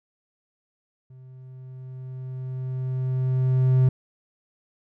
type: tone with level ramp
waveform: triangle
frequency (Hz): 129.3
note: C3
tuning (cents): -20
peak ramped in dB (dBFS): -42 to -12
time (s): 1.1-3.89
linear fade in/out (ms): 5
effects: none